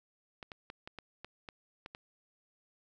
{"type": "clicks", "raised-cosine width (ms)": 0.3, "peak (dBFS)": -28, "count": 9, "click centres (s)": [0.428, 0.518, 0.701, 0.875, 0.987, 1.246, 1.488, 1.861, 1.949], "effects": []}